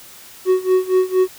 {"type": "tone with tremolo", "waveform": "triangle", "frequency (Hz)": 371.5, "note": "F#4", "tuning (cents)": 7, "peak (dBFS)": -8, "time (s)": [0.45, 1.28], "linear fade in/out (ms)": 50, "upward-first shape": "sine", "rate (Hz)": 4.3, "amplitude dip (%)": 90, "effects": ["white hiss -41 dBFS RMS until 1.38 s"]}